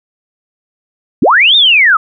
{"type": "linear two-way sweep", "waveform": "sine", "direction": "up then down", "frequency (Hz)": [148.6, 3729, 1214], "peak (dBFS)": -4, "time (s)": [1.22, 1.97], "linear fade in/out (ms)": 5, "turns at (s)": 1.56, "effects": []}